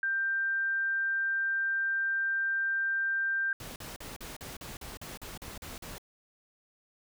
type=tone; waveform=sine; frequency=1575 Hz; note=G6; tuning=8 cents sharp; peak=-27 dBFS; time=0.03-3.53 s; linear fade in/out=2 ms
type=noise bursts; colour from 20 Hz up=pink; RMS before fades=-43 dBFS; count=12; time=3.6-5.982 s; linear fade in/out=2 ms; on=160 ms; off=42 ms
effects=none